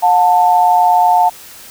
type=tone pair together; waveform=sine; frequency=719.2 / 887 Hz; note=F#5 / A5; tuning=-49 / +14 cents; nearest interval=major third; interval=363 cents; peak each=-10 dBFS; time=0.02-1.3 s; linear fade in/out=20 ms; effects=white hiss -36 dBFS RMS until 1.7 s